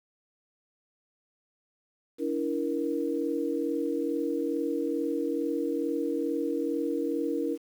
sine tone cluster, 287.8 / 330.1 / 470.8 Hz, D4 / E4 / A#4, -35 / +2 / +17 cents, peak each -31 dBFS, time 2.18-7.58 s, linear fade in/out 50 ms, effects 9-bit

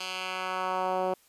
10% pulse tone with band-pass filter sweep, 185.7 Hz, F#3, 7 cents sharp, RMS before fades -31 dBFS, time 0-1.14 s, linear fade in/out 5 ms, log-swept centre 3800 to 520 Hz, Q 1.3, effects white hiss -62 dBFS RMS until 1.28 s + resampled to 32000 Hz

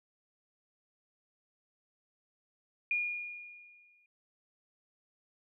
sine tone with exponential decay, 2431 Hz, D#7, 41 cents flat, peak -27 dBFS, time 2.91-4.06 s, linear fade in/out 2 ms, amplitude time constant 250 ms, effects none

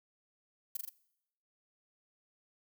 violet noise with echo, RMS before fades -36 dBFS, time 0.75-0.77 s, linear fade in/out 5 ms, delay 41 ms, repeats 3, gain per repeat -2 dB, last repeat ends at 0.893 s, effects noise-tail reverb RT60 0.8 s tail -21 dB re dry

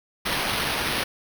blue noise with sample-and-hold, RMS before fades -26 dBFS, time 0.25-1.04 s, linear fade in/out 10 ms, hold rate 7350 Hz, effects none

